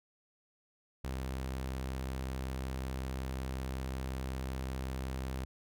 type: tone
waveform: sawtooth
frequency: 65.41 Hz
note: C2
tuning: in tune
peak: -32 dBFS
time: 1.04-5.45 s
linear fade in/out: 5 ms
effects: none